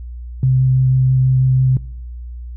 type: tone with vibrato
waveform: sine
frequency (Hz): 130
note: C3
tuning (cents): -11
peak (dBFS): -10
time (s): 0.43-1.77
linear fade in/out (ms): 2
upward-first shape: sine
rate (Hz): 6.1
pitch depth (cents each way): 9
effects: noise-tail reverb RT60 0.9 s tail -23 dB re dry + added 60 Hz sine -27 dBFS peak until 2.56 s